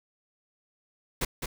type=noise with echo; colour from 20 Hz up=pink; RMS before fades=-28 dBFS; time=1.21-1.25 s; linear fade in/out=5 ms; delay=210 ms; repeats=1; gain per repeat=-5 dB; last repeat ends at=1.46 s; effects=none